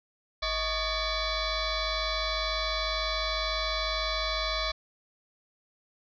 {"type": "tone with frequency modulation", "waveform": "sine", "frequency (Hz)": 1695, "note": "G#6", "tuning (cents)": 35, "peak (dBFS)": -27, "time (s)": [0.42, 4.72], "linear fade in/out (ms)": 10, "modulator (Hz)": 582, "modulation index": 5.1, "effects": []}